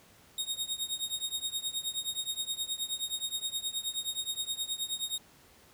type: tone with tremolo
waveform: sawtooth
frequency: 3728 Hz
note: A#7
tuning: 1 cent flat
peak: -26 dBFS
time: 0.38-5.18 s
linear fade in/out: 2 ms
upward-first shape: triangle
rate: 9.5 Hz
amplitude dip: 95%
effects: pink hiss -59 dBFS RMS until 5.73 s + high-pass 60 Hz 12 dB/octave